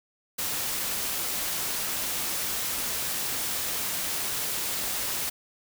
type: noise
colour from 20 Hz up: white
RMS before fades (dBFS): -30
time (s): 0.38-5.3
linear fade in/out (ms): 10
effects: none